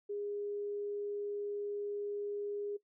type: tone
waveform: sine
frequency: 409.7 Hz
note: G#4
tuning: 24 cents flat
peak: -36 dBFS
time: 0.09-2.77 s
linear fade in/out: 10 ms
effects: noise-tail reverb RT60 0.1 s tail -17 dB re dry